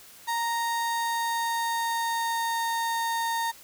35% pulse tone with pitch glide, 930 to 920.9 Hz, A#5 to A#5, -4 to -21 cents, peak -24 dBFS, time 0.27-3.52 s, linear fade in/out 20 ms, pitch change -17 cents, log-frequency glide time 0.53-2.61 s, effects white hiss -50 dBFS RMS until 3.63 s

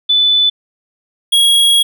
sine / square tone pair in turn, 3494 / 3309 Hz, A7 / G#7, -13 / -7 cents, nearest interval minor second, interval 94 cents, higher first, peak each -8 / -8 dBFS, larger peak neither, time 0.09-0.5 / 1.32-1.83 s, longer second, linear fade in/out 10 ms, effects none

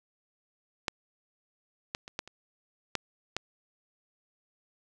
clicks, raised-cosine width 0.2 ms, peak -11 / -15 / -26 / -15 / -29 / -11 / -13 dBFS, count 7, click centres 0.882 / 1.949 / 2.079 / 2.191 / 2.276 / 2.953 / 3.366 s, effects none

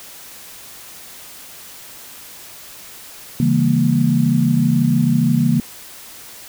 sine chord, C# diminished seventh, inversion none, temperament equal with one note detuned, 138.59 / 164.81 / 200.7 / 233.1 Hz, C#3 / E3 / G3 / Bb3, 0 / 0 / +41 / 0 cents, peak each -18 / -18 / -22 / -16 dBFS, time 3.4-5.6 s, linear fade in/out 2 ms, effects white hiss -38 dBFS RMS until 6.48 s

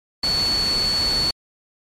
sine tone in noise, 4435 Hz, C#8, in tune, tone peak -18 dBFS, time 0.23-1.31 s, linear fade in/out 5 ms, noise pink, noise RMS -28 dBFS, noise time 0.23-1.31 s, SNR +7 dB, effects low-pass 10000 Hz 12 dB/octave + MP3 64 kbps

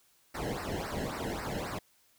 brown noise with flanger, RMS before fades -36 dBFS, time 0.34-1.79 s, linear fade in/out 10 ms, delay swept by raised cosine 0.29 to 0.87 ms, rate 3.7 Hz, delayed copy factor -1, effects white hiss -67 dBFS RMS until 2.18 s

